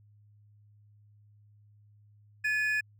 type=tone pair together; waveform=triangle; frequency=1717 / 2475 Hz; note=A6 / D#7; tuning=-43 / -10 cents; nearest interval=tritone; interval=633 cents; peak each=-26 / -30 dBFS; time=2.44-2.81 s; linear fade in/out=10 ms; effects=added 104 Hz sine -57 dBFS peak until 2.99 s